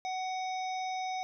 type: harmonic tone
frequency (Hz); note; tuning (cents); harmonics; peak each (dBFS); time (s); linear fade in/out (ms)
747; F#5; +16; 1 / 3 / 5 / 7 / 8; -33 / -43 / -47 / -50 / -51; 0.05-1.23; 0
effects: none